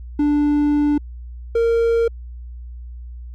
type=tone pair in turn; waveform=triangle; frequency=293.5 / 462.3 Hz; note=D4 / A#4; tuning=-1 / -14 cents; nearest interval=minor sixth; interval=787 cents; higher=second; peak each=-12 dBFS; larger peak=neither; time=0.19-0.98 / 1.55-2.08 s; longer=first; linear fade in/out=5 ms; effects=added 60 Hz sine -31 dBFS peak until 3.34 s